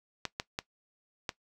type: clicks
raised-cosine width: 0.2 ms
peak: -15 dBFS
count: 4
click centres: 0.253 / 0.399 / 0.589 / 1.292 s
effects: noise-tail reverb RT60 0.1 s tail -18 dB re dry